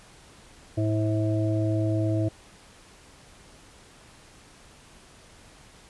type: harmonic tone with a mistuned harmonic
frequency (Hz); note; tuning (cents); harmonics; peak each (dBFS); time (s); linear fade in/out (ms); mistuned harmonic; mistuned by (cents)
108; A2; -32; 1 / 3 / 5 / 6; -24 / -27 / -37 / -32; 0.77-2.29; 10; 5; -23
effects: pink hiss -52 dBFS RMS until 5.89 s + resampled to 24000 Hz